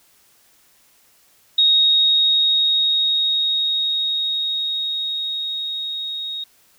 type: tone with level ramp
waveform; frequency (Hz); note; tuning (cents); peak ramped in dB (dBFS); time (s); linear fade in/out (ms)
sine; 3752; A#7; +11; -11 to -25; 1.58-6.44; 5
effects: white hiss -56 dBFS RMS until 6.78 s